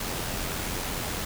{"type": "noise with amplitude modulation", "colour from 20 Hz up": "pink", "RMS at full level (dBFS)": -30, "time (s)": [0, 1.25], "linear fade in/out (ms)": 5, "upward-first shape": "sine", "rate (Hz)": 89.1, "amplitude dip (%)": 35, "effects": []}